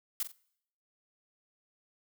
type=noise with echo; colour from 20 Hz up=blue; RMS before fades=-32 dBFS; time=0.2-0.23 s; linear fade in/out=2 ms; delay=44 ms; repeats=2; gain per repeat=-10 dB; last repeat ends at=0.318 s; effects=noise-tail reverb RT60 0.7 s tail -23 dB re dry